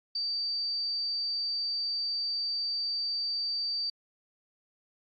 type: tone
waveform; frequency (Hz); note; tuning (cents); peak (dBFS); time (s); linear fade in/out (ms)
sine; 4634; D8; -24; -29; 0.15-3.9; 5
effects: AAC 48 kbps